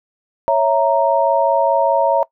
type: chord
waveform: sine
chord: A# diminished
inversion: first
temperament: equal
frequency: 554.4 / 659.3 / 932.3 Hz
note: C#5 / E5 / A#5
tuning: 0 / 0 / 0 cents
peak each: -16 dBFS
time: 0.48-2.23 s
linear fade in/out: 0 ms
effects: noise-tail reverb RT60 0.1 s tail -20 dB re dry